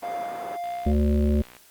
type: band-pass noise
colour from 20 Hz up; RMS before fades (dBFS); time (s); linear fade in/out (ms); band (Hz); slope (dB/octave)
pink; -39; 0.02-0.57; 10; 400 to 1100; 12
type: tone with tremolo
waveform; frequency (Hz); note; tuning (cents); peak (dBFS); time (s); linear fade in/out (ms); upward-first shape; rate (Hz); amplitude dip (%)
triangle; 698.5; F5; 0; -26; 0.02-0.93; 20; sine; 1.9; 40
type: click train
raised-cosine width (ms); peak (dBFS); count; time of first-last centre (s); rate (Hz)
0.3; -29; 58; 0.64-1.567; 61.5
type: harmonic tone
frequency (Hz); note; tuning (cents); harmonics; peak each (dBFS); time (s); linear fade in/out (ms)
73.42; D2; 0; 1 / 3 / 5 / 7 / 8; -20 / -23 / -29 / -38 / -35; 0.86-1.42; 5
effects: white hiss -54 dBFS RMS until 1.7 s + Opus 48 kbps